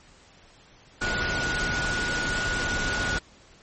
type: tone in noise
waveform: sine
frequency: 1456 Hz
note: F#6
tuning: 28 cents flat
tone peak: -27 dBFS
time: 1.01-3.19 s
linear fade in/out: 10 ms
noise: pink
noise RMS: -29 dBFS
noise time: 1.01-3.19 s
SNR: -1 dB
effects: pink hiss -54 dBFS RMS until 3.62 s + MP3 32 kbps